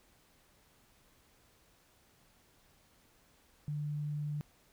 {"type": "tone", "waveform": "sine", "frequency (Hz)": 148.2, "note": "D3", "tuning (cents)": 16, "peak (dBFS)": -34, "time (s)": [3.68, 4.41], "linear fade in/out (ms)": 0, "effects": ["pink hiss -67 dBFS RMS until 4.72 s"]}